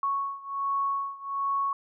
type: beating tone pair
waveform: sine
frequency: 1107 / 1108.3 Hz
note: C#6 / C#6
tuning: -3 / -1 cents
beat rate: 1.3 Hz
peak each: -29 / -31 dBFS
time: 0.03-1.73 s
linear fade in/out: 2 ms
effects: none